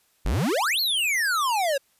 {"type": "exponential two-way sweep", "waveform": "square", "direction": "up then down", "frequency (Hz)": [37.63, 4461, 531], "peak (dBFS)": -22, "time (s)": [0.25, 1.78], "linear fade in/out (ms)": 10, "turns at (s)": 0.8, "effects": ["white hiss -65 dBFS RMS until 1.99 s", "resampled to 32000 Hz"]}